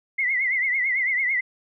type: tone with vibrato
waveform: sine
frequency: 2062 Hz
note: C7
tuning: 26 cents flat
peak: -20 dBFS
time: 0.18-1.41 s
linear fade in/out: 10 ms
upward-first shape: triangle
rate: 9 Hz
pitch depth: 120 cents each way
effects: none